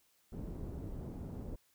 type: low-pass noise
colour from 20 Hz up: pink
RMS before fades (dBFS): -43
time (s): 0.32-1.56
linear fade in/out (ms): 10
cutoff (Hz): 360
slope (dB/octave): 12
effects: white hiss -72 dBFS RMS until 1.74 s